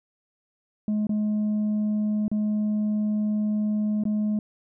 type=tone with dropouts; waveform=sine; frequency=211.4 Hz; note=G#3; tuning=31 cents sharp; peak=-19 dBFS; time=0.88-4.39 s; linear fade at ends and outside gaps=2 ms; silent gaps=1.069-1.093 / 2.281-2.315 / 4.037-4.053 s; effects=tanh soft clip ceiling -21 dBFS